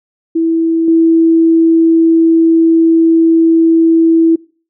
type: tone with level steps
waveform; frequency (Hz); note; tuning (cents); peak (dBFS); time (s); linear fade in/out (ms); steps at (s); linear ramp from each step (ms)
sine; 328.1; E4; -8; -9 / -5; 0.35-4.36; 10; 0.88; 2
effects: noise-tail reverb RT60 0.4 s tail -24 dB re dry